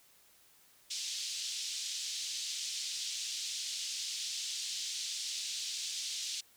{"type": "band-pass noise", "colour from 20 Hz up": "pink", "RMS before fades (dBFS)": -39, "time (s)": [0.9, 6.41], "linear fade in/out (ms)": 10, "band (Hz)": [3400, 7300], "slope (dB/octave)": 24, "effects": ["white hiss -64 dBFS RMS until 6.56 s"]}